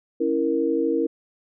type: chord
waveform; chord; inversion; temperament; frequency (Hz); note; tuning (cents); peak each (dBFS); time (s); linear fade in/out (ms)
sine; A# diminished; first; equal; 277.2 / 329.6 / 466.2; C#4 / E4 / A#4; 0 / 0 / 0; -26 / -23 / -23; 0.2-1.07; 10
effects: none